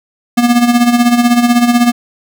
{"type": "tone with tremolo", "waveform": "square", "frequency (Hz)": 240, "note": "B3", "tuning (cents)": -49, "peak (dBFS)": -5, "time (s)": [0.37, 1.92], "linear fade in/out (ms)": 10, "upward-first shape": "sine", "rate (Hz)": 16, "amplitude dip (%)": 65, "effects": []}